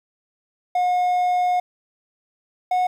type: tone pair in turn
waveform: triangle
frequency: 721 / 730.2 Hz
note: F#5 / F#5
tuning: -45 / -23 cents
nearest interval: unison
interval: 22 cents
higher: second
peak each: -15 dBFS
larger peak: neither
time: 0.75-1.6 / 2.71-2.87 s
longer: first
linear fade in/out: 5 ms
effects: 9-bit